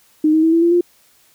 sine tone with pitch steps, 308.2 / 316.1 / 324.3 / 332.6 / 341.2 / 350 Hz, D#4 / D#4 / E4 / E4 / F4 / F4, -16 / +27 / -28 / +16 / -40 / +4 cents, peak -10 dBFS, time 0.24-0.81 s, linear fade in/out 5 ms, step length 95 ms, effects white hiss -54 dBFS RMS until 1.34 s

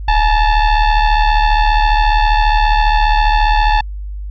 square ring-modulated tone, 443.4 Hz, A4, 13 cents sharp, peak -7 dBFS, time 0.08-3.81 s, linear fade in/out 5 ms, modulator 406 Hz, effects added 50 Hz sine -22 dBFS peak until 4.3 s + resampled to 11025 Hz

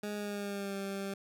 20% pulse tone with pitch glide, 207.7 to 196.61 Hz, G#3 to G3, 0 to +5 cents, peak -31 dBFS, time 0.03-1.14 s, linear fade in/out 5 ms, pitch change -95 cents, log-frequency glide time 0.15-0.76 s, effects none

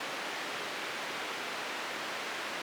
white band-pass noise, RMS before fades -38 dBFS, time 0-2.62 s, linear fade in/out 5 ms, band 270 to 2500 Hz, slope 12 dB/octave, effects none

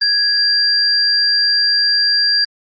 sine tone pair together, 1661.2 / 4742 Hz, G#6 / D8, 0 / +16 cents, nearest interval octave + tritone, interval 1816 cents, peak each -19 / -12 dBFS, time 0.01-2.45 s, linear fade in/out 10 ms, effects Opus 24 kbps

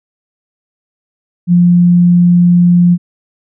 sine tone, 175.4 Hz, F3, 8 cents sharp, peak -4 dBFS, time 1.47-2.98 s, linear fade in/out 50 ms, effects none

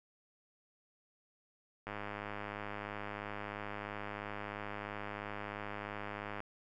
click train, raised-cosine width 0.5 ms, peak -26 dBFS, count 468, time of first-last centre 1.87-6.404 s, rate 103 Hz, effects none

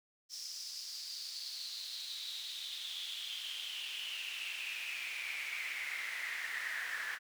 brown noise with high-pass filter sweep, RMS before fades -42 dBFS, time 0.29-7.19 s, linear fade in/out 50 ms, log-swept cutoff 5400 to 1700 Hz, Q 6.6, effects none

